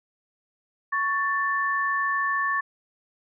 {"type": "tone pair together", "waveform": "sine", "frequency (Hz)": [1113, 1766.8], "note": ["C#6", "A6"], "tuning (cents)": [7, 7], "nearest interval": "minor sixth", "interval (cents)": 800, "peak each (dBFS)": -25, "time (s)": [0.92, 2.61], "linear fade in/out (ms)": 10, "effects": []}